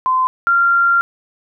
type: tone pair in turn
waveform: sine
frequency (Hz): 1030 / 1384.5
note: C6 / F6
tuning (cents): -28 / -15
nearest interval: perfect fourth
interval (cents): 513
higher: second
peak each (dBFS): -12 / -10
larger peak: second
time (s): 0.06-0.27 / 0.47-1.01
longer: second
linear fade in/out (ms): 0
effects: none